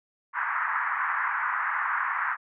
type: band-pass noise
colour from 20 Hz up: pink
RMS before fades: -28 dBFS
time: 0.33-2.37 s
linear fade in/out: 50 ms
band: 960 to 1900 Hz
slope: 48 dB/octave
effects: none